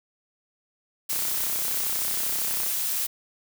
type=noise; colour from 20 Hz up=blue; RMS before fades=-27 dBFS; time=1.09-3.07 s; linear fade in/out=10 ms
type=click train; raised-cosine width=0.5 ms; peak=-23 dBFS; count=51; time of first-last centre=1.13-2.664 s; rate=32.6 Hz
effects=none